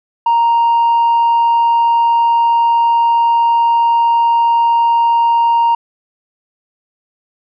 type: tone with tanh clipping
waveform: triangle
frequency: 932.3 Hz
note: A#5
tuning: in tune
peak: -9 dBFS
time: 0.26-5.75 s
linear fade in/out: 5 ms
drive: 6 dB
effects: none